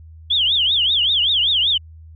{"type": "tone with vibrato", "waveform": "sine", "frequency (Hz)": 3259, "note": "G#7", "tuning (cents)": -33, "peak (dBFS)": -14, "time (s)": [0.3, 1.78], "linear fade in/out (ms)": 10, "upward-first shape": "triangle", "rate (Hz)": 5.2, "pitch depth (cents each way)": 270, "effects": ["added 80 Hz sine -38 dBFS peak until 2.15 s"]}